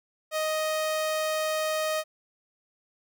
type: tone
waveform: sawtooth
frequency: 624 Hz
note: D#5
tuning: 5 cents sharp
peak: -22 dBFS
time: 0.31-2.04 s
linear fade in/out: 50 ms
effects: none